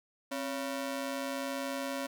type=ring-modulated tone; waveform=sawtooth; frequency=414.7 Hz; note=G#4; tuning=3 cents flat; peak=-27 dBFS; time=0.31-2.07 s; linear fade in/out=10 ms; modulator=147 Hz; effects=none